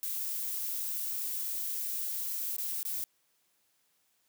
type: noise with dropouts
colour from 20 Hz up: violet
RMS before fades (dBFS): -35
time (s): 0.03-3.04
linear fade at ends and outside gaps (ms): 0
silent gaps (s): 2.565-2.583 / 2.83-2.852
effects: white hiss -73 dBFS RMS until 4.28 s + high-pass 100 Hz 12 dB/octave